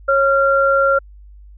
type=tone pair together; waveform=sine; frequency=548 / 1380 Hz; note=C#5 / F6; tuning=-20 / -21 cents; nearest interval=octave + major third; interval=1599 cents; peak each=-14 dBFS; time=0.08-0.99 s; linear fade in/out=10 ms; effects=added 50 Hz sine -38 dBFS peak until 1.57 s